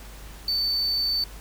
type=tone; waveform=triangle; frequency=4533 Hz; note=C#8; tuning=38 cents sharp; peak=-21 dBFS; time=0.48-1.24 s; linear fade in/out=2 ms; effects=added 50 Hz sine -41 dBFS peak until 1.4 s + pink hiss -46 dBFS RMS until 1.4 s